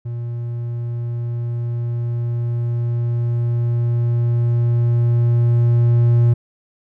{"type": "tone with level ramp", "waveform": "triangle", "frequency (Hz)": 118.7, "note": "A#2", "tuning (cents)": 32, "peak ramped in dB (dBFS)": [-21, -8], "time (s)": [0.05, 6.34], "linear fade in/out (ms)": 10, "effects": []}